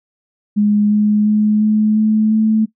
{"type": "tone with pitch steps", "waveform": "sine", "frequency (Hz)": [207.9, 210, 212, 214.1, 216.2, 218.4], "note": ["G#3", "G#3", "G#3", "A3", "A3", "A3"], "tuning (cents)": [2, 19, 36, -47, -30, -13], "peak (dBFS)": -10, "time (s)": [0.56, 2.66], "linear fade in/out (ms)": 20, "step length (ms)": 350, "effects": ["noise-tail reverb RT60 0.1 s tail -18 dB re dry"]}